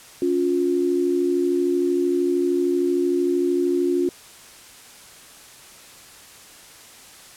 sine tone pair together, 281.1 / 354.2 Hz, C#4 / F4, +24 / +24 cents, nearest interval major third, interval 400 cents, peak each -23 / -19 dBFS, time 0.22-4.09 s, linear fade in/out 2 ms, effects white hiss -45 dBFS RMS until 7.36 s + low-pass 11000 Hz 12 dB/octave

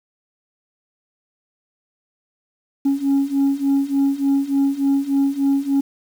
sine beating tone pair, 274.5 / 277.9 Hz, C#4 / C#4, -17 / +4 cents, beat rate 3.4 Hz, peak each -18 / -16 dBFS, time 2.85-5.81 s, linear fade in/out 10 ms, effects tanh soft clip ceiling -12 dBFS + 7-bit

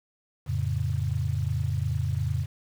sine chord, F augmented, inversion none, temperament equal, 87.31 / 110 / 138.59 Hz, F2 / A2 / C#3, 0 / 0 / 0 cents, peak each -29 dBFS, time 0.46-2.47 s, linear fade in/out 50 ms, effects 8-bit

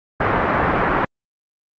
white low-pass noise, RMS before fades -18 dBFS, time 0.2-1.05 s, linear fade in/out 5 ms, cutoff 1600 Hz, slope 24 dB/octave, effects Opus 32 kbps

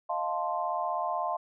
sine chord, F dominant seventh, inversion third, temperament equal, 622.3 / 698.5 / 880 / 1046.5 Hz, Eb5 / F5 / A5 / C6, 0 / 0 / 0 / 0 cents, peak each -36 / -32 / -35 / -33 dBFS, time 0.09-1.37 s, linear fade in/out 10 ms, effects none

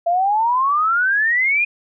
sine exponential sweep, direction up, 669 to 2478 Hz, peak -14 dBFS, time 0.06-1.65 s, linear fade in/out 10 ms, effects none

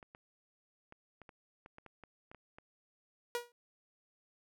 clicks, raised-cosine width 0.5 ms, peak -37 dBFS, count 12, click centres 0.028 / 0.149 / 0.924 / 1.217 / 1.292 / 1.661 / 1.784 / 1.863 / 2.037 / 2.315 / 2.347 / 2.585 s
sawtooth tone with exponential decay, 480 Hz, B4, 49 cents flat, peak -27 dBFS, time 3.35-3.52 s, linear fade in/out 1 ms, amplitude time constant 35 ms
effects none

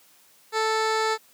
15% pulse tone with low-pass filter, 440 Hz, A4, in tune, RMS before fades -24 dBFS, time 0.52-1.18 s, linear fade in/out 50 ms, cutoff 6200 Hz, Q 1, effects white hiss -57 dBFS RMS until 1.33 s + high-pass 150 Hz 12 dB/octave

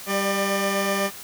15% pulse tone pair together, 196.64 / 598 Hz, G3 / D5, +6 / +31 cents, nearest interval octave + perfect fifth, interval 1925 cents, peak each -18 dBFS, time 0.06-1.11 s, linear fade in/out 50 ms, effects white hiss -39 dBFS RMS until 1.23 s

